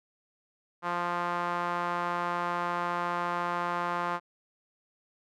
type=tone with band-pass filter; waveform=sawtooth; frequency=174.61 Hz; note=F3; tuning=in tune; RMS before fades=-31 dBFS; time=0.82-4.2 s; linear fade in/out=50 ms; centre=1100 Hz; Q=2.4; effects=none